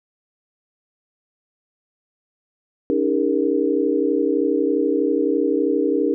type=tone cluster; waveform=sine; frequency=282.6 / 314.7 / 405 / 468.2 Hz; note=C#4 / D#4 / G#4 / A#4; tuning=+34 / +20 / -43 / +8 cents; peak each=-22 dBFS; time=2.9-6.14 s; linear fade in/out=0 ms; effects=none